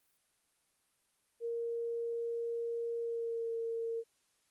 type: tone with pitch glide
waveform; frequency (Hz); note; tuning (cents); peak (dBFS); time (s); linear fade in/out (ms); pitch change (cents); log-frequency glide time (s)
sine; 466.2 to 458.2; A#4 to A#4; 0 to -30; -34; 1.4-4.04; 50; -30; 2.99-3.52
effects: white hiss -75 dBFS RMS until 4.5 s + Opus 32 kbps